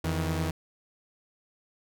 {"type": "tone pair together", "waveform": "sawtooth", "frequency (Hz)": [84.3, 159.14], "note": ["E2", "D#3"], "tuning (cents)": [39, 39], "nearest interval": "major seventh", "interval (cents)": 1100, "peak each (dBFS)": -26, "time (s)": [0.04, 0.51], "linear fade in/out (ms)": 5, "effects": []}